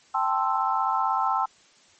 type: chord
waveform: sine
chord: A minor seventh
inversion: third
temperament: equal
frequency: 784 / 880 / 1046.5 / 1318.5 Hz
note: G5 / A5 / C6 / E6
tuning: 0 / 0 / 0 / 0 cents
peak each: -27 dBFS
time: 0.14-1.46 s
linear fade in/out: 10 ms
effects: white hiss -57 dBFS RMS until 1.99 s + MP3 32 kbps